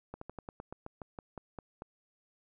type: slowing click train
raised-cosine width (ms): 1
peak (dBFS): -28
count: 13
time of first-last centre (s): 0.14-1.821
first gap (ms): 74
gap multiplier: 1.11
effects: none

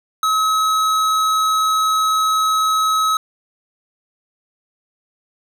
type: tone with hard clipping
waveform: sine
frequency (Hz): 1282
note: E6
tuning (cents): -49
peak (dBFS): -16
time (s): 0.23-3.17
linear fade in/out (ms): 2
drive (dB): 15
effects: none

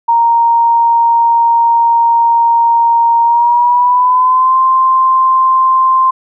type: tone with pitch glide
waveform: sine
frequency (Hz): 931 to 1045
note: A#5 to C6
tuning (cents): -2 to -2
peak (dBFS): -6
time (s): 0.08-6.11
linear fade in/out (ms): 10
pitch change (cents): +200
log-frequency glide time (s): 3.23-4.57
effects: none

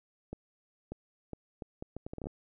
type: accelerating click train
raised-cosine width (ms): 2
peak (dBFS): -26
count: 13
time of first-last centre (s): 0.33-2.269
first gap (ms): 590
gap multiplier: 0.7
effects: none

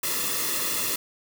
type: noise with comb filter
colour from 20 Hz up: white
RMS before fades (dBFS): -27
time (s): 0.03-0.96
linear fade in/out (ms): 5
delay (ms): 1.3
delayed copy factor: -0.75
effects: none

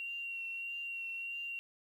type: tone with vibrato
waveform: sine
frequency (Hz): 2749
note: F7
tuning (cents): -28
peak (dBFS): -38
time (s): 0-1.59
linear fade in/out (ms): 0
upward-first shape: triangle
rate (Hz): 1.6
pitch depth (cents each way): 22
effects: 11-bit

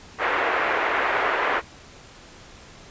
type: band-pass noise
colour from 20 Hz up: white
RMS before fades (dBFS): -23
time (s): 0.18-1.62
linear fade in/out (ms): 50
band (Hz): 360 to 2000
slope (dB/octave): 24
effects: pink hiss -46 dBFS RMS until 2.9 s + resampled to 16000 Hz

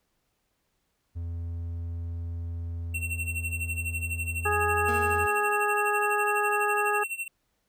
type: tone with pitch glide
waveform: triangle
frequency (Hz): 84.6 to 84.06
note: E2 to E2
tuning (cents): +45 to +34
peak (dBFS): -29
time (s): 1.15-5.27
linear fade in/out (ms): 20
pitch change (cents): -11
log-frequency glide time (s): 2.29-4.41
type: tone with tremolo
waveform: square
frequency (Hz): 2715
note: F7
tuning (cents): -50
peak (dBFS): -29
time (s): 2.94-7.28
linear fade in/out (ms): 5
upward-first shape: sine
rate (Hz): 12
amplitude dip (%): 85
type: harmonic tone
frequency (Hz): 415.3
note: G#4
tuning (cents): 0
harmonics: 1 / 2 / 3 / 4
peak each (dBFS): -29 / -29 / -29 / -29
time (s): 4.45-7.04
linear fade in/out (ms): 10
type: tone with exponential decay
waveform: 25% pulse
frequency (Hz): 233.1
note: A#3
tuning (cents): 0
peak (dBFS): -30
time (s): 4.88-5.9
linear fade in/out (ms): 5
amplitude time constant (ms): 220
effects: pink hiss -75 dBFS RMS until 7.68 s

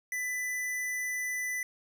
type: tone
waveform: square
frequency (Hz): 1994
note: B6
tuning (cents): +16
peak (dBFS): -32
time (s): 0.12-1.63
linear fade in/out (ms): 2
effects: none

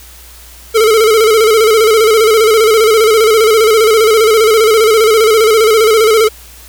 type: tone with vibrato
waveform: square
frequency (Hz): 440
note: A4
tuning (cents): 0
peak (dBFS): -6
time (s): 0.74-6.29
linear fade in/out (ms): 20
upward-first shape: square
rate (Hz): 15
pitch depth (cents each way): 58
effects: added 60 Hz sine -37 dBFS peak until 6.68 s + white hiss -37 dBFS RMS until 6.68 s

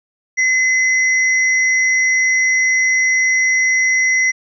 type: tone pair together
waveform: sine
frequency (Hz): 2035 / 5751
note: C7 / F8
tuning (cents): -49 / +50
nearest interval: octave + tritone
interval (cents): 1799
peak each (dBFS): -12 / -22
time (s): 0.37-4.32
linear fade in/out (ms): 20
effects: none

